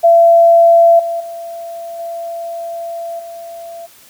sine tone with level steps, 675 Hz, E5, 41 cents sharp, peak -4 / -16 / -24 / -21 / -27 dBFS, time 0.03-3.87 s, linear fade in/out 20 ms, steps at 0.99 / 1.2 / 1.99 / 3.19 s, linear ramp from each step 5 ms, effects white hiss -44 dBFS RMS until 4.09 s

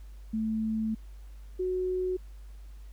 sine tone pair in turn, 220 / 368.3 Hz, A3 / F#4, 0 / -8 cents, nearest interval major sixth, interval 892 cents, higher second, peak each -27 dBFS, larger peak neither, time 0.33-0.95 / 1.59-2.17 s, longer first, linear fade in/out 10 ms, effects added 50 Hz sine -43 dBFS peak until 2.92 s + pink hiss -64 dBFS RMS until 2.92 s

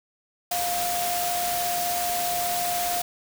sine tone in noise, 705 Hz, F5, 16 cents sharp, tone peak -26 dBFS, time 0.51-3.02 s, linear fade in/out 5 ms, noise white, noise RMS -29 dBFS, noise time 0.51-3.02 s, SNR 0 dB, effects none

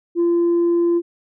sine tone, 343 Hz, F4, 31 cents flat, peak -12 dBFS, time 0.15-1.02 s, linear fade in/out 50 ms, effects tanh soft clip ceiling -12 dBFS

